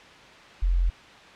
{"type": "tone", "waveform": "sine", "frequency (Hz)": 43.65, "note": "F1", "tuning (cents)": 0, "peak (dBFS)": -19, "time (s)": [0.62, 0.9], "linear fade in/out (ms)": 10, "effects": ["white hiss -47 dBFS RMS until 1.35 s", "low-pass 3000 Hz 12 dB/octave"]}